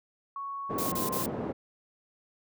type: tone with pitch glide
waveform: sine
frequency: 1110 to 1048.9 Hz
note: C#6 to C6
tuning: +2 to +4 cents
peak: -34 dBFS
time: 0.36-1.23 s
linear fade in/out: 2 ms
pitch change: -98 cents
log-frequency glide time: 0.83-1.01 s
type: band-pass noise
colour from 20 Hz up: pink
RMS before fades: -34 dBFS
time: 0.69-1.53 s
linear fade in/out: 20 ms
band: 180 to 630 Hz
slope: 12 dB/octave
type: noise bursts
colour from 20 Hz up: blue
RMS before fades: -34 dBFS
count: 3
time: 0.78-1.262 s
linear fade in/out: 5 ms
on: 140 ms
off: 31 ms
effects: none